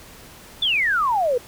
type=exponential sweep; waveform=sine; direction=down; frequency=3574 to 466.2 Hz; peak=-17 dBFS; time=0.62-1.38 s; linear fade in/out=5 ms; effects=pink hiss -44 dBFS RMS until 1.47 s